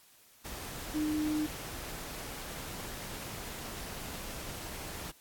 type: tone in noise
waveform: sine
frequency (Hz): 305.1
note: D#4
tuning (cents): -34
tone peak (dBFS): -29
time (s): 0.94-1.47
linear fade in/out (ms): 20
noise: pink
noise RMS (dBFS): -42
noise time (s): 0.44-5.12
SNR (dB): +10
effects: white hiss -61 dBFS RMS until 5.2 s + AAC 64 kbps